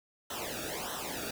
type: noise with flanger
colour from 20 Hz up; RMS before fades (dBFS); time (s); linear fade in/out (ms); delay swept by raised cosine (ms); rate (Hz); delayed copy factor
pink; -38; 0.3-1.31; 5; 0.42 to 0.99; 1.6; -0.9
effects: none